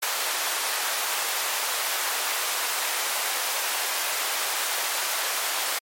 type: high-pass noise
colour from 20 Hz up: pink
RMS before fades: -27 dBFS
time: 0.02-5.79 s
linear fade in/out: 10 ms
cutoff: 740 Hz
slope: 12 dB/octave
effects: high-pass 400 Hz 12 dB/octave + MP3 64 kbps